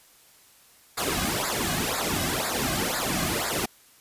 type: noise with flanger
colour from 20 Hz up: pink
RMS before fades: -27 dBFS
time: 0.97-3.66 s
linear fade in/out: 10 ms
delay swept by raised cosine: 0.33 to 2.23 ms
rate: 2 Hz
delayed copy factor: -0.9
effects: white hiss -56 dBFS RMS until 4 s + resampled to 32000 Hz